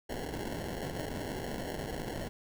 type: noise with sample-and-hold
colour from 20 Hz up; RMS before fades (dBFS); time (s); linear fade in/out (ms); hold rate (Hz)
white; -38; 0.09-2.29; 10; 1225
effects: none